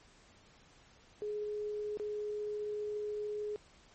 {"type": "tone with dropouts", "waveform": "sine", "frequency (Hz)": 419.5, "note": "G#4", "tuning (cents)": 17, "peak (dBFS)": -35, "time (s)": [1.22, 3.56], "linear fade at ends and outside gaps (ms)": 0, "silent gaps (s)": [1.972, 1.998], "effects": ["pink hiss -62 dBFS RMS until 3.94 s", "MP3 32 kbps"]}